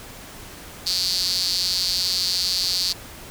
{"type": "tone with high-pass filter", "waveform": "sawtooth", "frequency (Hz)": 182.6, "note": "F#3", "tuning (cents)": -23, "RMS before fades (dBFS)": -23, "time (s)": [0.86, 2.93], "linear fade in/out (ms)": 10, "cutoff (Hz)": 4500, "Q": 8.9, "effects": ["pink hiss -40 dBFS RMS until 3.3 s"]}